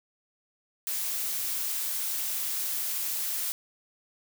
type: noise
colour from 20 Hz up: blue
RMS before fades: -31 dBFS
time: 0.87-3.52 s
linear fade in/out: 0 ms
effects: none